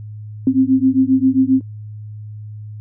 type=beating tone pair; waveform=sine; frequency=259.3 / 266.8 Hz; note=C4 / C4; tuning=-15 / +34 cents; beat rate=7.5 Hz; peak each=-14 dBFS; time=0.47-1.61 s; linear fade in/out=2 ms; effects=added 106 Hz sine -29 dBFS peak until 2.8 s